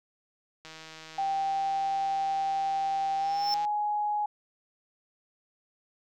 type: click train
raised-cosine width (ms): 0.2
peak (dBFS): -28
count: 478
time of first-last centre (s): 0.65-3.65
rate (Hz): 159
type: tone with pitch glide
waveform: sine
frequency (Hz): 784 to 835.4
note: G5 to G#5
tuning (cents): 0 to +10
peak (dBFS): -26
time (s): 1.18-4.26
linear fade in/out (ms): 5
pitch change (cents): +110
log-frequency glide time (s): 3.17-3.66
type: tone with exponential growth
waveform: triangle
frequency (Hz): 5340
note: E8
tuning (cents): +22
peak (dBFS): -24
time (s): 3.15-3.54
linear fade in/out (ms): 0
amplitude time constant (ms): 83
effects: none